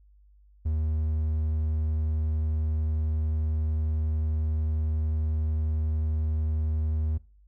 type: tone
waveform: triangle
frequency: 77.78 Hz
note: D#2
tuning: in tune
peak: -22 dBFS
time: 0.65-7.18 s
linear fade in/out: 10 ms
effects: noise-tail reverb RT60 0.4 s tail -23 dB re dry + added 50 Hz sine -54 dBFS peak until 7.47 s